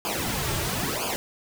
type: noise with flanger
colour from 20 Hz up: pink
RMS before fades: -28 dBFS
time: 0.05-1.16 s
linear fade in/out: 0 ms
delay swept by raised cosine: 0.51 to 4.11 ms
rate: 1 Hz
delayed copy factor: -0.9
effects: none